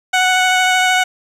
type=tone with vibrato; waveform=15% pulse; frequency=740 Hz; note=F#5; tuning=in tune; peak=-5 dBFS; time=0.13-1.04 s; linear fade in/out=10 ms; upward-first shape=triangle; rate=13 Hz; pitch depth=14 cents each way; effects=low-pass 8000 Hz 12 dB/octave + 7-bit